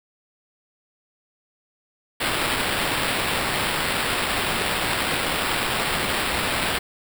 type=noise with sample-and-hold; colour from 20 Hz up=blue; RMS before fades=-24 dBFS; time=2.2-6.79 s; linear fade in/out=10 ms; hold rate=6300 Hz; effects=none